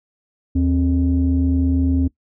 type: tone pair together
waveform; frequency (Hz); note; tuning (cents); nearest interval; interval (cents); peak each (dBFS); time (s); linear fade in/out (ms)
sine; 78.8 / 265.1; D#2 / C4; +23 / +23; octave + major sixth; 2100; -16; 0.55-2.08; 10
effects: noise-tail reverb RT60 0.1 s tail -20 dB re dry + tanh soft clip ceiling -9 dBFS